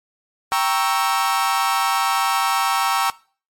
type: chord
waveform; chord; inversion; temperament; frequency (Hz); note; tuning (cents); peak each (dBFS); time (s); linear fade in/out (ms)
40% pulse; G diminished seventh; none; equal; 784 / 932.3 / 1108.7 / 1318.5; G5 / Bb5 / Db6 / Fb6; 0 / 0 / 0 / 0; -22; 0.52-3.1; 0
effects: noise-tail reverb RT60 0.4 s tail -21 dB re dry + MP3 64 kbps